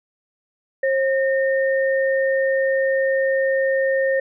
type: tone pair together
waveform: sine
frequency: 536 / 1830.2 Hz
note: C5 / A#6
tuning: +42 / -32 cents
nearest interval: octave + major sixth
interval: 2126 cents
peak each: -17 / -24 dBFS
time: 0.83-4.2 s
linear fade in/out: 5 ms
effects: none